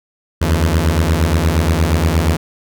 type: beating tone pair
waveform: sawtooth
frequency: 76.6 / 85.1 Hz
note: D#2 / F2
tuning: -27 / -44 cents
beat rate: 8.5 Hz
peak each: -11 dBFS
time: 0.41-2.37 s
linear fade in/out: 10 ms
effects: none